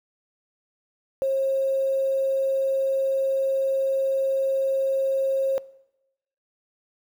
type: tone with quantisation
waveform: sine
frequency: 538 Hz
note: C5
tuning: 48 cents sharp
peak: -20 dBFS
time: 1.22-5.58 s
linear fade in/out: 0 ms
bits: 8
effects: noise-tail reverb RT60 0.9 s tail -21 dB re dry